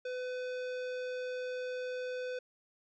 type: tone with tanh clipping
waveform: sine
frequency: 503 Hz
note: B4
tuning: 32 cents sharp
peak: -38 dBFS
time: 0.05-2.39 s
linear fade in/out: 5 ms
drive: 18 dB
effects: resampled to 16000 Hz